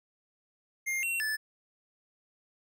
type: tone with pitch steps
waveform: square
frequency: 2118 / 2729 / 1742 Hz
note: C7 / F7 / A6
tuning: +21 / -41 / -18 cents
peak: -30 dBFS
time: 0.86-1.37 s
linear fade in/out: 20 ms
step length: 170 ms
effects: none